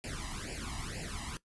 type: noise with flanger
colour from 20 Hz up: pink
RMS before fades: -40 dBFS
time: 0.04-1.37 s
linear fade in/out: 0 ms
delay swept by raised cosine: 0.4 to 1.03 ms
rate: 2.1 Hz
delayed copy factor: +0.9
effects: noise-tail reverb RT60 0.1 s tail -18 dB re dry + resampled to 24000 Hz